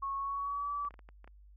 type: tone with pitch glide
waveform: sine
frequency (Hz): 1100 to 1152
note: C#6 to D6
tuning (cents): -14 to -34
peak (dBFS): -33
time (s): 0.02-0.89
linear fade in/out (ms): 10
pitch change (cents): +80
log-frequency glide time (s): 0.16-0.71
type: clicks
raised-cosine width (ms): 0.5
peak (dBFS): -39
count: 7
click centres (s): 0.85 / 0.908 / 0.941 / 0.992 / 1.089 / 1.244 / 1.276
effects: added 50 Hz sine -54 dBFS peak until 1.56 s